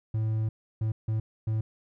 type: tone bursts at uneven times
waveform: triangle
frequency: 109.8 Hz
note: A2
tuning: 3 cents flat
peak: -23 dBFS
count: 4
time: 0.14-0.49 / 0.81-0.92 / 1.08-1.2 / 1.47-1.61 s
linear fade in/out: 5 ms
effects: none